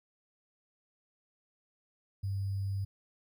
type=tone with sample-and-hold; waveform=sine; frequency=98 Hz; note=G2; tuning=in tune; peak=-31 dBFS; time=2.23-2.85 s; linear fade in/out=10 ms; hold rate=4900 Hz; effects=none